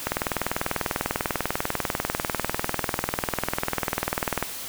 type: click train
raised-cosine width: 0.5 ms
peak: -8 dBFS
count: 89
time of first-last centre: 0.07-4.426 s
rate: 20.2 Hz
effects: white hiss -35 dBFS RMS until 4.68 s